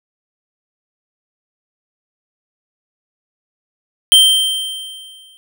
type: tone with exponential decay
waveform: square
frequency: 3136 Hz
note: G7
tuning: in tune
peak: -4 dBFS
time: 4.12-5.37 s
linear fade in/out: 0 ms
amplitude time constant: 270 ms
effects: none